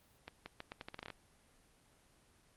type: accelerating click train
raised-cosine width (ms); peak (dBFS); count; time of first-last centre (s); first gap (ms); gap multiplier
0.3; -28; 12; 0.28-1.103; 180; 0.8
effects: pink hiss -68 dBFS RMS until 2.56 s + Opus 24 kbps